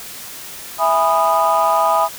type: chord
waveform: sine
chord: E major seventh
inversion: none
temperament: just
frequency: 659.3 / 824.1 / 988.9 / 1236.1 Hz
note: E5 / G#5 / B5 / D#6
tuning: 0 / -14 / +2 / -12 cents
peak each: -17 dBFS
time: 0.78-2.09 s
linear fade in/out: 50 ms
effects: tanh soft clip ceiling -5 dBFS + white hiss -33 dBFS RMS until 2.18 s